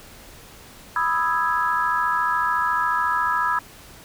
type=chord; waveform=sine; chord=E major seventh; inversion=second; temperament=equal; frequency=987.8 / 1244.5 / 1318.5 / 1661.2 Hz; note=B5 / D#6 / E6 / G#6; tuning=0 / 0 / 0 / 0 cents; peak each=-23 / -26 / -25 / -25 dBFS; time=0.96-3.59 s; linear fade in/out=2 ms; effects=pink hiss -45 dBFS RMS until 4.04 s